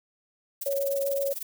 violet noise with tremolo, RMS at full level -32 dBFS, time 0.61-1.43 s, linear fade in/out 5 ms, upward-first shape sine, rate 20 Hz, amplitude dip 90%
sine tone with vibrato, 554.4 Hz, C#5, in tune, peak -25 dBFS, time 0.66-1.33 s, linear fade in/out 5 ms, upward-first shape sine, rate 7.8 Hz, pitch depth 12 cents each way
effects none

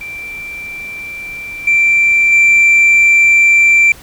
sine tone with level steps, 2349 Hz, D7, in tune, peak -23 / -6 / -3 dBFS, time 0.01-3.92 s, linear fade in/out 2 ms, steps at 1.67 / 2.32 s, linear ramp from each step 5 ms, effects tanh soft clip ceiling -4 dBFS + pink hiss -38 dBFS RMS until 4.02 s

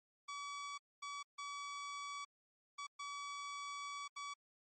sawtooth tone bursts at uneven times, 1141 Hz, C#6, 50 cents sharp, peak -40 dBFS, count 6, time 0.28-0.78 / 1.02-1.23 / 1.38-2.25 / 2.78-2.87 / 2.99-4.08 / 4.16-4.34 s, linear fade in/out 10 ms, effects MP3 32 kbps

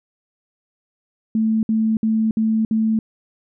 sine tone bursts, 220.6 Hz, A3, 5 cents sharp, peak -15 dBFS, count 5, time 1.35-2.99 s, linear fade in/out 2 ms, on 280 ms, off 60 ms, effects none

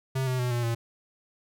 square tone with pitch steps, 132.3 / 128.09 / 124.01 / 120.06 / 116.24 Hz, C3 / C3 / B2 / B2 / A#2, +20 / -36 / +8 / -48 / -4 cents, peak -26 dBFS, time 0.15-0.75 s, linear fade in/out 10 ms, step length 120 ms, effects none

